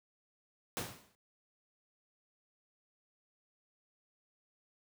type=noise with exponential decay; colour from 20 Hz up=pink; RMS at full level=-35 dBFS; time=0.77-1.15 s; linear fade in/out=0 ms; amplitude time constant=81 ms; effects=high-pass 80 Hz 12 dB/octave